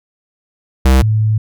square / sine tone pair in turn, 65.41 / 108.49 Hz, C2 / A2, 0 / -24 cents, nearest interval major sixth, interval 876 cents, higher second, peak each -7 / -10 dBFS, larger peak first, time 0.85-1.02 / 1.02-1.38 s, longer second, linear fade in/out 5 ms, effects none

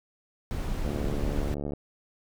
brown noise, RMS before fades -30 dBFS, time 0.51-1.54 s, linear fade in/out 0 ms
click train, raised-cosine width 2 ms, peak -20 dBFS, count 65, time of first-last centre 0.85-1.735 s, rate 72.3 Hz
effects none

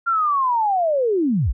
sine linear sweep, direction down, 1396.9 to 35.42 Hz, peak -16 dBFS, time 0.06-1.53 s, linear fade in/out 20 ms, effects none

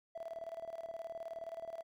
triangle tone with tremolo, 663 Hz, E5, 10 cents sharp, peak -36 dBFS, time 0.15-1.83 s, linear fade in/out 10 ms, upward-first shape square, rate 19 Hz, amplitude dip 80%, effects tanh soft clip ceiling -37 dBFS

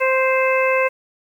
harmonic tone, 523.3 Hz, C5, in tune, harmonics 1 / 2 / 3 / 4 / 5, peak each -17 / -22 / -26 / -23 / -23 dBFS, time 0-0.89 s, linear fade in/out 20 ms, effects 8-bit

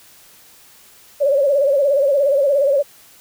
sine tone with vibrato, 560 Hz, C#5, 18 cents sharp, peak -12 dBFS, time 1.2-2.83 s, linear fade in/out 20 ms, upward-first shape sine, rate 17 Hz, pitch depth 89 cents each way, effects white hiss -47 dBFS RMS until 3.2 s

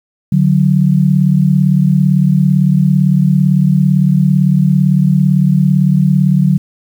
sine tone pair together, 147.18 / 185 Hz, D3 / F#3, +4 / 0 cents, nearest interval major third, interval 396 cents, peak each -10 dBFS, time 0.32-6.58 s, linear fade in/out 5 ms, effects 7-bit

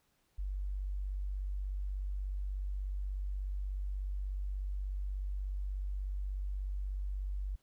sine tone, 48.28 Hz, G1, 26 cents flat, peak -34 dBFS, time 0.38-7.56 s, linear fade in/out 10 ms, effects pink hiss -75 dBFS RMS until 7.62 s

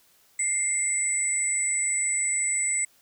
sine tone pair together, 2100 / 7937 Hz, C7 / B8, +6 / +8 cents, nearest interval octave + major seventh, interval 2302 cents, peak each -29 / -24 dBFS, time 0.39-2.85 s, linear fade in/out 5 ms, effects white hiss -61 dBFS RMS until 3.01 s

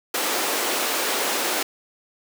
pink high-pass noise, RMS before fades -24 dBFS, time 0.14-1.63 s, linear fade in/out 5 ms, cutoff 320 Hz, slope 24 dB/octave, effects none

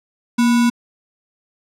sine tone with sample-and-hold, 236 Hz, A#3, 22 cents sharp, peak -11 dBFS, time 0.38-0.7 s, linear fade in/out 10 ms, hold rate 1225 Hz, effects low-pass 10000 Hz 12 dB/octave

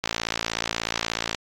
click train, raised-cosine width 0.2 ms, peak -6 dBFS, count 75, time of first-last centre 0.04-1.347 s, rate 56.6 Hz, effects AAC 64 kbps

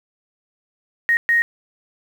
sine tone bursts at uneven times, 1869 Hz, A#6, 4 cents sharp, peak -13 dBFS, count 2, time 1.09-1.17 / 1.29-1.42 s, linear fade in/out 0 ms, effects 7-bit

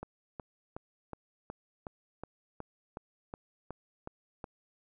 click train, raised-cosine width 1 ms, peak -26 dBFS, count 13, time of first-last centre 0.03-4.442 s, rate 2.72 Hz, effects none

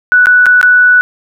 sine tone with dropouts, 1480 Hz, F#6, in tune, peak -3 dBFS, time 0.12-1.01 s, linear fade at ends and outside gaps 0 ms, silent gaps 0.258-0.269 / 0.458-0.465 / 0.613-0.629 s, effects none

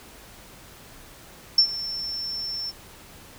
sine tone with ADSR envelope, 5390 Hz, E8, 38 cents sharp, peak -11 dBFS, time 1.58-2.72 s, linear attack 3 ms, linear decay 81 ms, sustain -17 dB, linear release 31 ms, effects pink hiss -47 dBFS RMS until 3.38 s

